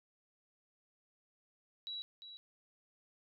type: tone with echo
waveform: sine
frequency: 3906 Hz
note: B7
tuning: 20 cents flat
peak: -40 dBFS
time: 1.87-2.02 s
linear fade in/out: 0 ms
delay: 350 ms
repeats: 1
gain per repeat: -9 dB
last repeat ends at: 2.37 s
effects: none